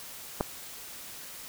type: clicks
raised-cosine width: 1 ms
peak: -24 / -12 dBFS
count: 2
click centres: 0.404 / 0.409 s
effects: white hiss -44 dBFS RMS until 1.48 s